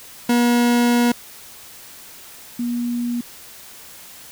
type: tone pair in turn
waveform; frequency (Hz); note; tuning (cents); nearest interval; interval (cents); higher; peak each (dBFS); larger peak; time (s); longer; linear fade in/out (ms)
40% pulse / sine; 240 / 240; B3 / B3; -49 / -49; unison; 0; neither; -13 / -20; first; 0.29-1.12 / 2.59-3.21; first; 5
effects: white hiss -41 dBFS RMS until 4.31 s